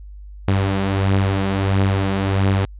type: beating tone pair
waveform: sawtooth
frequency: 96.9 / 98.4 Hz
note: G2 / G2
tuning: -20 / +7 cents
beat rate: 1.5 Hz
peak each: -13 / -19 dBFS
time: 0.48-2.65 s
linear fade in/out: 0 ms
effects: added 50 Hz sine -34 dBFS peak until 2.79 s + resampled to 8000 Hz